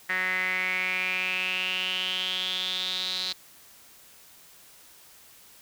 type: tone with band-pass filter sweep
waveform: sawtooth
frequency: 185 Hz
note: F#3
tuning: in tune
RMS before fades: -29 dBFS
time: 0.09-3.33 s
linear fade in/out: 10 ms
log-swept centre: 1900 to 4100 Hz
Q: 8
effects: white hiss -53 dBFS RMS until 5.61 s